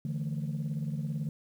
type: chord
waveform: sine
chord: D suspended second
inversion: none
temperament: equal with one note detuned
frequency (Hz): 146.83 / 164.81 / 218.9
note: D3 / E3 / A3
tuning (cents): 0 / 0 / -9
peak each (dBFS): -32 / -35 / -37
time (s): 0.05-1.29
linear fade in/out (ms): 2
effects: tanh soft clip ceiling -26 dBFS + 10-bit